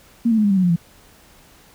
sine tone with pitch steps, 233.4 / 222.9 / 212.8 / 203.2 / 194.01 / 185.25 / 176.88 / 168.9 Hz, A#3 / A3 / G#3 / G#3 / G3 / F#3 / F3 / E3, +2 / +23 / +42 / -38 / -18 / +2 / +22 / +42 cents, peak -13 dBFS, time 0.25-0.762 s, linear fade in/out 10 ms, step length 64 ms, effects pink hiss -50 dBFS RMS until 1.74 s

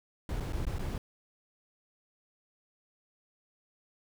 brown noise with dropouts, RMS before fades -34 dBFS, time 0.29-0.98 s, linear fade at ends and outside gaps 2 ms, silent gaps 0.401-0.405 / 0.525-0.531 / 0.653-0.667 / 0.785-0.792 s, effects none

